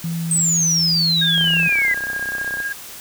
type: tone with vibrato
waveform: sine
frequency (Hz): 165.7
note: E3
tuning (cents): +9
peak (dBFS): -21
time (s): 0.04-1.68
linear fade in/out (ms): 2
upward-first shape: sine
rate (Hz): 2.7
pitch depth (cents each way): 10
type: exponential sweep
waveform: sine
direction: down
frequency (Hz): 8372 to 1975.5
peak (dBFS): -15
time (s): 0.31-1.94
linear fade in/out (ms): 2
type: tone with tremolo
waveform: sine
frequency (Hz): 1626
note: G#6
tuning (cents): -37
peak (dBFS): -20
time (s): 1.21-2.73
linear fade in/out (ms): 10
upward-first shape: sine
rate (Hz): 16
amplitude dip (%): 45
type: click train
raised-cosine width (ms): 1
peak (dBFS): -21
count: 40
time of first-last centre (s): 1.38-2.603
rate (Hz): 31.9
effects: white hiss -36 dBFS RMS until 3 s